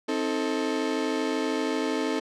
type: chord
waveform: 35% pulse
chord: A diminished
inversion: first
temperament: just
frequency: 264 / 316.8 / 440 Hz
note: C4 / Eb4 / A4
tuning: +16 / +31 / 0 cents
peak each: -28 dBFS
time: 0.08-2.2 s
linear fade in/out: 10 ms
effects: low-pass 6000 Hz 12 dB/octave